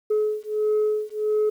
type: beating tone pair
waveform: sine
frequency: 425.6 / 427.1 Hz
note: G#4 / G#4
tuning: +42 / +48 cents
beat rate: 1.5 Hz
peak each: -22 dBFS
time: 0.1-1.5 s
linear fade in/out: 10 ms
effects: tanh soft clip ceiling -16 dBFS + 9-bit